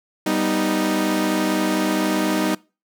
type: chord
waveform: sawtooth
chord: G augmented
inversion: none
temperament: equal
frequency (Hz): 196 / 246.9 / 311.1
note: G3 / B3 / D#4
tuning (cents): 0 / 0 / 0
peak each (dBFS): -20 / -22 / -17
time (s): 0.26-2.55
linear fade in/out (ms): 5
effects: noise-tail reverb RT60 0.3 s tail -23 dB re dry